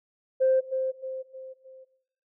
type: tone with echo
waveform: sine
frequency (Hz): 523.3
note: C5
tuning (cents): 0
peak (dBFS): -18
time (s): 0.4-0.61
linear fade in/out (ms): 20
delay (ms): 310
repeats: 4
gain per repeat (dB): -7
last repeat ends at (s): 1.85
effects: noise-tail reverb RT60 0.7 s tail -17 dB re dry + tanh soft clip ceiling -14 dBFS